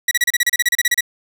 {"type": "tone bursts", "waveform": "sawtooth", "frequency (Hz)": 1933, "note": "B6", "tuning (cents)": -38, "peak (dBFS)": -9, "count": 15, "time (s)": [0.08, 1.008], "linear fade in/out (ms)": 5, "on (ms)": 32, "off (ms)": 32, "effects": []}